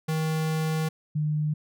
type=tone pair in turn; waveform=square / sine; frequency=158 / 151.55 Hz; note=D#3 / D#3; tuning=+27 / -45 cents; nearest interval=minor second; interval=72 cents; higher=first; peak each=-25 / -23 dBFS; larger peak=second; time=0.08-0.89 / 1.15-1.54 s; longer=first; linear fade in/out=10 ms; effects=none